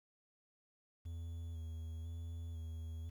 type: tone with vibrato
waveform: triangle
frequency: 82.3 Hz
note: E2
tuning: 2 cents flat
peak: -40 dBFS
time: 1.05-3.1 s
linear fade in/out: 10 ms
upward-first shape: square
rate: 1 Hz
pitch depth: 25 cents each way
effects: 11-bit